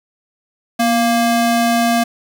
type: ring-modulated tone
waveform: square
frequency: 466.2 Hz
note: A#4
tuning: in tune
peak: -10 dBFS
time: 0.79-2.04 s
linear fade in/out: 10 ms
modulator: 228 Hz
effects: none